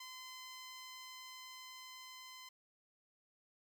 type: tone with level ramp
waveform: 10% pulse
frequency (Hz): 1028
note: C6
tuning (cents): -31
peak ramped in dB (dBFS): -40 to -43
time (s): 0-2.49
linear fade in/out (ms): 5
effects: none